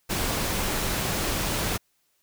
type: noise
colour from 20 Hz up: pink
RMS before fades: -27 dBFS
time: 0.09-1.78 s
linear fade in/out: 20 ms
effects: white hiss -70 dBFS RMS until 2.22 s